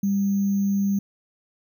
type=tone with sample-and-hold; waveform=sine; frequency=198.6 Hz; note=G3; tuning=23 cents sharp; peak=-19 dBFS; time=0.03-0.99 s; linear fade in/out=5 ms; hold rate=6300 Hz; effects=none